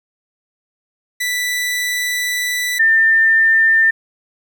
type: tone pair in turn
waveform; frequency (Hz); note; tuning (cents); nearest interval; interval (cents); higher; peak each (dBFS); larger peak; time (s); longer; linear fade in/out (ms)
sawtooth / sine; 1975.5 / 1796.5; B6 / A6; 0 / +36; major second; 164; first; -14 / -9; second; 1.2-2.79 / 2.79-3.91; first; 10
effects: 8-bit